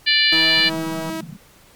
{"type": "harmonic tone", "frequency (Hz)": 587.3, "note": "D5", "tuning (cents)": 0, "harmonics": [3, 4, 5, 6, 7, 8], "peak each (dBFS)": [-20, -20, -19, -24, -18, -24], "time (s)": [0.06, 0.7], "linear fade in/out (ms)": 20}
{"type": "tone", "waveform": "sawtooth", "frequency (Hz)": 322, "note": "E4", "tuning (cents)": -41, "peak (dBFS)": -21, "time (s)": [0.32, 1.21], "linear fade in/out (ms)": 5}
{"type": "click train", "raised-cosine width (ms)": 1, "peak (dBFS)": -19, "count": 125, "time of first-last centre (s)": [0.33, 1.095], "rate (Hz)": 162}
{"type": "band-pass noise", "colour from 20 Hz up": "white", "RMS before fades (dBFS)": -35, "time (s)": [0.57, 1.37], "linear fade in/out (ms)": 10, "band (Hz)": [150, 200], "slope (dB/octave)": 48}
{"effects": ["pink hiss -50 dBFS RMS until 1.75 s", "MP3 96 kbps"]}